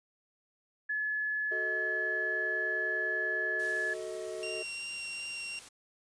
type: tone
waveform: sine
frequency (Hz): 1711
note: A6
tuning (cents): -49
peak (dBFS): -30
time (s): 0.89-3.94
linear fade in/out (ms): 10
type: chord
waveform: triangle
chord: D# diminished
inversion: first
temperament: equal with one note detuned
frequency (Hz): 370 / 440 / 630.9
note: F#4 / A4 / D#5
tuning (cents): 0 / 0 / +24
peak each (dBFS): -39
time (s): 1.51-4.63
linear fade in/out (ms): 10
type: noise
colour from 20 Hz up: white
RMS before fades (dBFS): -50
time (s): 3.59-5.69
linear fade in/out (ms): 10
type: tone with vibrato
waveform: sawtooth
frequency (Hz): 2762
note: F7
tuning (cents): -20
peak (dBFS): -34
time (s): 4.43-5.59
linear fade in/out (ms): 0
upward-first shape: triangle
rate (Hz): 2.7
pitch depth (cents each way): 10
effects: resampled to 22050 Hz